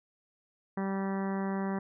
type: harmonic tone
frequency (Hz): 194.3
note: G3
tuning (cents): -15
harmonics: 1 / 2 / 3 / 4 / 5 / 6 / 7 / 8 / 9 / 10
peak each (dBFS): -31 / -38 / -43 / -42 / -43 / -46 / -51 / -49 / -50 / -50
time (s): 0.77-1.79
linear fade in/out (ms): 5
effects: none